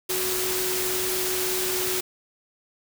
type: tone in noise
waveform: sine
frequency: 370 Hz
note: F#4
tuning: in tune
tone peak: -29 dBFS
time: 0.09-2.01 s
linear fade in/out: 10 ms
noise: white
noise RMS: -27 dBFS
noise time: 0.09-2.01 s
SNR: -5 dB
effects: none